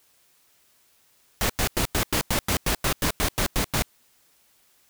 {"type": "noise bursts", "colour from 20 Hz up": "pink", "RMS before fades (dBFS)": -23, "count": 14, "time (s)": [1.41, 3.822], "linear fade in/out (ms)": 0, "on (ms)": 85, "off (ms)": 94, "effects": ["white hiss -62 dBFS RMS until 4.89 s"]}